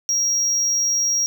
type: tone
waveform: triangle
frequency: 5640 Hz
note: F8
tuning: 16 cents sharp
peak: -16 dBFS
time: 0.09-1.26 s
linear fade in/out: 0 ms
effects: none